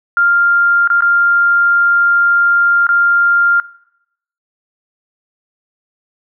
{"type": "tone with dropouts", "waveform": "sine", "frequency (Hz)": 1396.9, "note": "F6", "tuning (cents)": 0, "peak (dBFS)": -8, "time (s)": [0.17, 3.6], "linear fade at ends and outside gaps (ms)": 1, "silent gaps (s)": [[0.875, 0.901], [1.007, 1.022], [2.868, 2.89]], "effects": ["noise-tail reverb RT60 0.8 s tail -21 dB re dry"]}